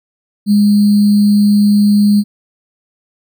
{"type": "tone with sample-and-hold", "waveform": "sine", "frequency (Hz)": 205.8, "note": "G#3", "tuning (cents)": -16, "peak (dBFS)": -6, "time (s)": [0.46, 2.24], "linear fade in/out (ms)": 50, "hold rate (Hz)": 4410, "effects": []}